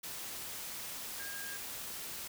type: tone in noise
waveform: sine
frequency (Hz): 1621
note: G#6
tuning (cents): -42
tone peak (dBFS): -44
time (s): 1.19-1.57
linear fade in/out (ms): 10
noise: white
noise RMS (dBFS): -43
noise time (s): 0.03-2.28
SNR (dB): -4
effects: none